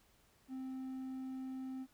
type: tone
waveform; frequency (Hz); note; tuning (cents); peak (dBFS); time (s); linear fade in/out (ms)
triangle; 261.6; C4; 0; -39; 0.48-1.87; 50
effects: pink hiss -70 dBFS RMS until 1.93 s